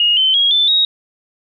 sine tone with pitch steps, 2866 / 3072 / 3292 / 3528 / 3782 Hz, F7 / G7 / G#7 / A7 / A#7, +44 / -36 / -16 / +4 / +24 cents, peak -10 dBFS, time 0-0.85 s, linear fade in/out 2 ms, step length 170 ms, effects none

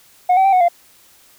sine tone with pitch steps, 725 / 765 / 780 / 735 / 693 Hz, F#5 / G5 / G5 / F#5 / F5, -35 / -42 / -9 / -12 / -14 cents, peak -7 dBFS, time 0.29-0.685 s, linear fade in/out 10 ms, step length 79 ms, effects tanh soft clip ceiling -9 dBFS + white hiss -50 dBFS RMS until 1.38 s

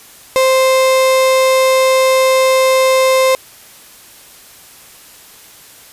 35% pulse tone, 523.3 Hz, C5, in tune, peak -7 dBFS, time 0.36-3.35 s, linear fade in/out 0 ms, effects white hiss -40 dBFS RMS until 5.92 s + resampled to 32000 Hz

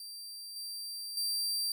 sawtooth tone with level steps, 4699 Hz, D8, in tune, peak -40 / -36 / -28 dBFS, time 0-1.72 s, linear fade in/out 2 ms, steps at 0.56 / 1.17 s, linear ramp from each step 2 ms, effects none

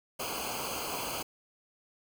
pink noise with comb filter, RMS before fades -36 dBFS, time 0.19-1.23 s, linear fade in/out 10 ms, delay 0.54 ms, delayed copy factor -0.9, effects none

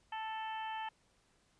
harmonic tone, 440 Hz, A4, in tune, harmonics 2 / 3 / 4 / 5 / 6 / 7, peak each -39 / -53 / -48 / -57 / -51 / -51 dBFS, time 0.12-0.89 s, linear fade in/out 5 ms, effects pink hiss -72 dBFS RMS until 1.59 s + resampled to 22050 Hz

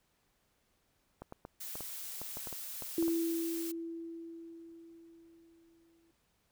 clicks, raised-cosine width 1 ms, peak -30 dBFS, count 12, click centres 1.22 / 1.324 / 1.451 / 1.755 / 1.807 / 2.216 / 2.371 / 2.472 / 2.527 / 2.823 / 3.026 / 3.081 s
blue noise, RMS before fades -43 dBFS, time 1.6-3.72 s, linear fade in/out 10 ms
sine tone with exponential decay, 332.3 Hz, E4, 14 cents sharp, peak -27 dBFS, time 2.98-6.11 s, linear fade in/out 2 ms, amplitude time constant 680 ms
effects pink hiss -75 dBFS RMS until 6.51 s

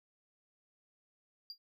triangle tone with exponential decay, 4784 Hz, D8, 31 cents sharp, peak -36 dBFS, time 1.5-1.58 s, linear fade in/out 1 ms, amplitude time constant 17 ms, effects tanh soft clip ceiling -38 dBFS

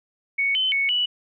sine tone with pitch steps, 2223 / 3055 / 2215 / 2952 Hz, C#7 / G7 / C#7 / F#7, +4 / -45 / -2 / -5 cents, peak -19 dBFS, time 0.38-1.06 s, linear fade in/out 10 ms, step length 170 ms, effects none

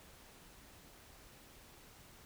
silence, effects pink hiss -59 dBFS RMS until 2.25 s

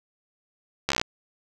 slowing click train, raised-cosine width 0.2 ms, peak -6 dBFS, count 9, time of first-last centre 0.89-1.014 s, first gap 14 ms, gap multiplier 1.03, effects none

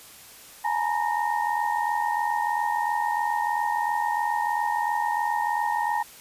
sine tone cluster, 843 / 926 / 973 / 1846 Hz, G#5 / A#5 / B5 / A#6, +26 / -12 / -26 / -17 cents, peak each -26 / -27 / -32 / -32 dBFS, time 0.64-6.03 s, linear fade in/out 10 ms, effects white hiss -47 dBFS RMS until 6.2 s + resampled to 32000 Hz

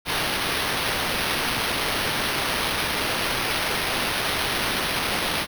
white noise with sample-and-hold, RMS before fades -25 dBFS, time 0.05-5.47 s, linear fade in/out 50 ms, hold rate 7350 Hz, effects none

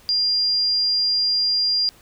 sine tone, 4800 Hz, D8, 37 cents sharp, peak -17 dBFS, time 0.09-1.89 s, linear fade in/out 0 ms, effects pink hiss -51 dBFS RMS until 2.01 s

